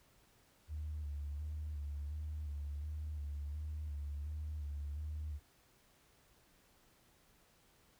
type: tone with vibrato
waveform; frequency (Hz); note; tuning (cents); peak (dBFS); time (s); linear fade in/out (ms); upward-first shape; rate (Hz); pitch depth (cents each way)
sine; 74.3; D2; +21; -38; 0.68-5.4; 50; square; 1.4; 43
effects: tanh soft clip ceiling -35 dBFS + pink hiss -69 dBFS RMS until 7.99 s